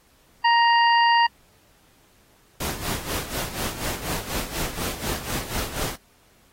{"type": "harmonic tone", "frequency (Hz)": 936, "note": "A#5", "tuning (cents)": 7, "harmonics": [1, 2, 3, 5], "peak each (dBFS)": [-16, -22, -26, -30], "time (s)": [0.44, 1.27], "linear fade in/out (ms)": 10}
{"type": "noise with tremolo", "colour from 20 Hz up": "pink", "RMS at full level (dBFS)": -27, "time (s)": [2.6, 5.96], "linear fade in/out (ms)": 5, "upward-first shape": "sine", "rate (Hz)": 4.1, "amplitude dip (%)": 70}
{"effects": ["pink hiss -59 dBFS RMS until 6.52 s", "AAC 48 kbps"]}